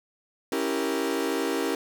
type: chord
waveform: 40% pulse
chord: C# diminished seventh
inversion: none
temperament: equal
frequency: 277.2 / 329.6 / 392 / 466.2 Hz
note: C#4 / E4 / G4 / Bb4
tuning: 0 / 0 / 0 / 0 cents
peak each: -30 dBFS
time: 0.52-1.75 s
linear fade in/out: 2 ms
effects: none